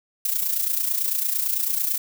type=noise with amplitude modulation; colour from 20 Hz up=violet; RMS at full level=-21 dBFS; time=0.25-1.98 s; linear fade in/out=5 ms; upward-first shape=sine; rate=29 Hz; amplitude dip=65%; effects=none